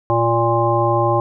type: harmonic tone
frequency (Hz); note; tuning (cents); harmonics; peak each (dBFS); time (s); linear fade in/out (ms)
116.54; A#2; 0; 1 / 3 / 5 / 7 / 9; -20 / -20 / -20 / -20 / -20; 0.1-1.2; 0
effects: none